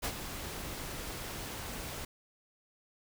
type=noise with ADSR envelope; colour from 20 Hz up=pink; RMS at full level=-32 dBFS; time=0.02-2.05 s; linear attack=28 ms; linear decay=67 ms; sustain=-9 dB; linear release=4 ms; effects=none